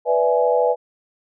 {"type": "chord", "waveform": "sine", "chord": "E dominant seventh", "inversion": "second", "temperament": "equal with one note detuned", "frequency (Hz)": [493.9, 587.3, 659.3, 836.9], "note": ["B4", "D5", "E5", "G#5"], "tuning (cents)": [0, 0, 0, 13], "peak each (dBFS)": [-17, -22, -22, -22], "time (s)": [0.05, 0.76], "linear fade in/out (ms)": 50, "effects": []}